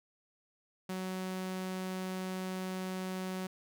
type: tone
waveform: sawtooth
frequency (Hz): 186.4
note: F#3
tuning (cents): +13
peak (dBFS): -32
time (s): 0.89-3.47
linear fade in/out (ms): 5
effects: none